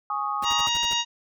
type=chord; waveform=sine; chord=Ab suspended fourth; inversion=none; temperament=just; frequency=830.6 / 1107.5 / 1245.9 Hz; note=Ab5 / Db6 / Eb6; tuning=0 / -2 / +2 cents; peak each=-30 / -30 / -28 dBFS; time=0.1-0.67 s; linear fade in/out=2 ms
type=noise bursts; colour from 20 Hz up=pink; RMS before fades=-38 dBFS; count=7; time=0.42-0.937 s; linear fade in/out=5 ms; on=31 ms; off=50 ms
type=harmonic tone; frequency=944 Hz; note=A#5; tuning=22 cents sharp; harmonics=1 / 2 / 3 / 4 / 5 / 6 / 7; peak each=-29 / -35 / -26 / -27 / -39 / -36 / -32 dBFS; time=0.43-1.05 s; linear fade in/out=50 ms
effects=none